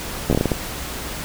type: slowing click train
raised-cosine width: 2 ms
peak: -4 dBFS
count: 8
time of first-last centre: 0.3-0.518 s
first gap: 12 ms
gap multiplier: 1.31
effects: added 60 Hz sine -37 dBFS peak until 1.24 s + pink hiss -30 dBFS RMS until 1.24 s